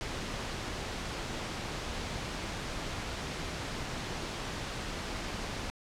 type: noise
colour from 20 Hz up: pink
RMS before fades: -37 dBFS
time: 0.01-5.7 s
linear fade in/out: 0 ms
effects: low-pass 6000 Hz 12 dB/octave